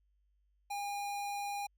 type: tone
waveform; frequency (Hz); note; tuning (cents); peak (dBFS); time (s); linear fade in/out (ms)
square; 811; G#5; -41; -37; 0.7-1.67; 10
effects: added 50 Hz sine -70 dBFS peak until 1.77 s